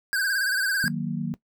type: tone with vibrato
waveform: square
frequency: 1568 Hz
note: G6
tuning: in tune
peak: -23 dBFS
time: 0.13-0.88 s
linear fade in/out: 0 ms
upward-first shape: sine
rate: 18 Hz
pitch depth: 84 cents each way
type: chord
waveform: sine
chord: D# minor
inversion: none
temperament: equal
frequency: 155.56 / 185 / 233.1 Hz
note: D#3 / F#3 / A#3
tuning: 0 / 0 / 0 cents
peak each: -30 dBFS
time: 0.84-1.34 s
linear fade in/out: 0 ms
effects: noise-tail reverb RT60 0.1 s tail -18 dB re dry